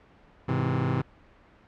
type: chord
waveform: sawtooth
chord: Ab augmented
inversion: none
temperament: just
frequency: 103.83 / 129.78 / 162.23 Hz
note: Ab2 / C3 / E3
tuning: 0 / -14 / -27 cents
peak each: -27 / -22 / -26 dBFS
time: 0.48-1.02 s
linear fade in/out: 10 ms
effects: pink hiss -56 dBFS RMS until 1.67 s + low-pass 2000 Hz 12 dB/octave